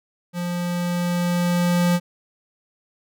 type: tone with level ramp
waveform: square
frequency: 175.4 Hz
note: F3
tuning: 8 cents sharp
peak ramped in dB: -25 to -16 dBFS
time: 0.33-2 s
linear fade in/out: 50 ms
effects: none